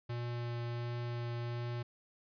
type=tone with vibrato; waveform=square; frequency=119.4 Hz; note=A#2; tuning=42 cents sharp; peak=-37 dBFS; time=0.09-1.83 s; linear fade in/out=10 ms; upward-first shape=triangle; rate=1.4 Hz; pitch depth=9 cents each way; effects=resampled to 11025 Hz + 13-bit